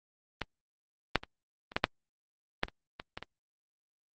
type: clicks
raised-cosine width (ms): 0.3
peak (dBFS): -15 / -6 / -25 / -29 / -11 / -6 / -10 / -27 / -23 / -21 / -24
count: 11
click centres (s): 0.417 / 1.157 / 1.235 / 1.719 / 1.765 / 1.841 / 2.634 / 2.684 / 2.999 / 3.175 / 3.226
effects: Opus 24 kbps